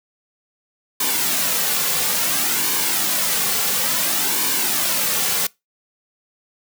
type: noise with flanger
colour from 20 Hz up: white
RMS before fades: -20 dBFS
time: 1-5.47 s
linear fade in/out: 5 ms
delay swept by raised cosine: 1.5 to 3.2 ms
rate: 0.58 Hz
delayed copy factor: -0.55
effects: noise-tail reverb RT60 0.2 s tail -23 dB re dry + high-pass 150 Hz 12 dB/octave